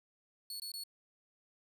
sawtooth tone bursts, 4400 Hz, C#8, 14 cents flat, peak -38 dBFS, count 3, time 0.5-0.837 s, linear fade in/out 2 ms, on 99 ms, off 20 ms, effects none

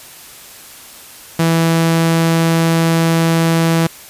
sawtooth tone, 164.81 Hz, E3, in tune, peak -7 dBFS, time 1.39-3.87 s, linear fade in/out 5 ms, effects white hiss -37 dBFS RMS until 4.09 s + resampled to 32000 Hz

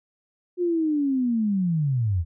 sine linear sweep, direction down, 361.8 to 77.78 Hz, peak -20 dBFS, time 0.57-2.25 s, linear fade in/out 50 ms, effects none

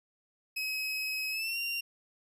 30% pulse tone with pitch glide, 2553 to 2768 Hz, D#7 to F7, +44 to -16 cents, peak -29 dBFS, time 0.56-1.81 s, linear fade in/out 10 ms, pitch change +140 cents, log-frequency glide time 1.31-1.58 s, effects resampled to 32000 Hz

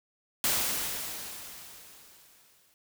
white noise with exponential decay, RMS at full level -26 dBFS, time 0.44-2.74 s, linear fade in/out 1 ms, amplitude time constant 500 ms, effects none

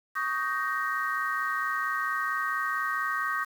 sine chord, Eb dominant seventh, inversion third, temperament just, 1120.1 / 1244.5 / 1555.6 / 1866.8 Hz, Db6 / Eb6 / G6 / Bb6, +18 / 0 / -14 / +2 cents, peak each -32 dBFS, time 0.15-3.45 s, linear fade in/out 20 ms, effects tanh soft clip ceiling -16 dBFS + 8-bit

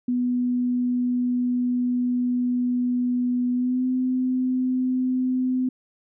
sine tone with pitch glide, 246.9 to 255.3 Hz, B3 to C4, 0 to -42 cents, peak -20 dBFS, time 0.08-5.69 s, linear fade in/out 5 ms, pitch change +58 cents, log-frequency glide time 3.53-3.85 s, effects none

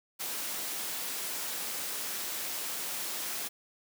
white high-pass noise, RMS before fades -36 dBFS, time 0.19-3.49 s, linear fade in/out 20 ms, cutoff 200 Hz, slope 12 dB/octave, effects none

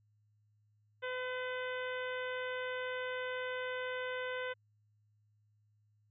harmonic tone, 506 Hz, B4, 42 cents sharp, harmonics 1 / 2 / 3 / 4 / 5 / 6 / 7, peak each -39 / -46 / -42 / -46 / -52 / -51 / -54 dBFS, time 1.02-4.54 s, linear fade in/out 20 ms, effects added 105 Hz sine -69 dBFS peak until 6.1 s

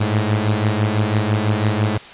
sawtooth beating tone pair, 104.1 / 110.1 Hz, G#2 / A2, +5 / +2 cents, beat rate 6 Hz, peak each -14 / -16 dBFS, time 0-1.98 s, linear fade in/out 10 ms, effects white hiss -38 dBFS RMS until 2.13 s + resampled to 8000 Hz

